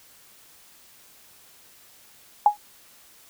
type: tone with exponential decay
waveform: sine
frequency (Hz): 831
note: G#5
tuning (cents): +1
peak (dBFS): -8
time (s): 2.46-2.57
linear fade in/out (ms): 2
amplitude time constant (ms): 22
effects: white hiss -53 dBFS RMS until 3.29 s